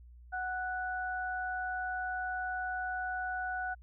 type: tone pair together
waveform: sine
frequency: 740 / 1480 Hz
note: F#5 / F#6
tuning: 0 / 0 cents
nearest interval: octave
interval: 1200 cents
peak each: -36 / -36 dBFS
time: 0.32-3.75 s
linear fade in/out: 20 ms
effects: added 60 Hz sine -51 dBFS peak until 3.82 s